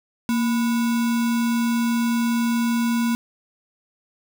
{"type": "tone with sample-and-hold", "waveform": "sine", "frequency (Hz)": 233.1, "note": "A#3", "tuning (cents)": 0, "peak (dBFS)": -18, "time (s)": [0.29, 3.15], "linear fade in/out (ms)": 0, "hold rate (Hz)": 1225, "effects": []}